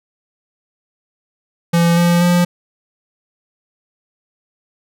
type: tone with pitch steps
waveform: square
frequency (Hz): 170 / 172.77 / 175.59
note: F3 / F3 / F3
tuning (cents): -46 / -18 / +10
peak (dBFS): -11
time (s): 1.73-2.45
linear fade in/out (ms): 10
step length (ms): 240
effects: none